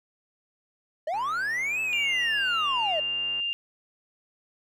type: linear two-way sweep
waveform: triangle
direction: up then down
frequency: 587.3 to 2637 to 587.3 Hz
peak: -24 dBFS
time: 1.07-3 s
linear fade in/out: 5 ms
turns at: 1.81 s
type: click train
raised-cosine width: 0.5 ms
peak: -33 dBFS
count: 297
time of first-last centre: 1.14-3.4 s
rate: 131 Hz
type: tone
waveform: sine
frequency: 2798 Hz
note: F7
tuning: 3 cents sharp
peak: -26 dBFS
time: 1.93-3.53 s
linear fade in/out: 0 ms
effects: none